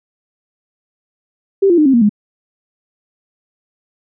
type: tone with pitch steps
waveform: sine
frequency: 392 / 345.2 / 304 / 267.7 / 235.8 / 207.7 Hz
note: G4 / F4 / D#4 / C4 / A#3 / G#3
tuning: 0 / -20 / -40 / +40 / +20 / 0 cents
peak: -7 dBFS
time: 1.62-2.094 s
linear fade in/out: 10 ms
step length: 79 ms
effects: none